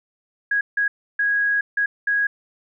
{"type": "tone bursts at uneven times", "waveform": "sine", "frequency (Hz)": 1653, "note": "G#6", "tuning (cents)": -9, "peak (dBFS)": -17, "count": 5, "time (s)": [[0.51, 0.61], [0.77, 0.88], [1.19, 1.61], [1.77, 1.86], [2.07, 2.27]], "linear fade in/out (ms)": 5, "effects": []}